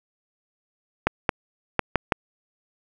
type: clicks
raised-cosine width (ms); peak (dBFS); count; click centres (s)
0.5; -3; 5; 1.07 / 1.292 / 1.793 / 1.957 / 2.122
effects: none